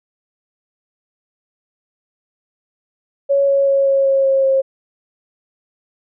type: tone with pitch steps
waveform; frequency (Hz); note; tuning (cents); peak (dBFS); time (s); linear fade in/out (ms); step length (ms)
sine; 557 / 553.5 / 550 / 546.5 / 543 / 539.6 / 536.2; C#5 / C#5 / C#5 / C#5 / C#5 / C#5 / C5; +8 / -3 / -14 / -25 / -36 / -47 / +42; -11; 3.29-4.62; 20; 190
effects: none